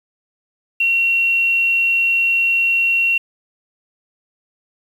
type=tone with quantisation; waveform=sine; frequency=2735 Hz; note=F7; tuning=37 cents flat; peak=-13 dBFS; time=0.8-3.18 s; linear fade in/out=5 ms; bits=7; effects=none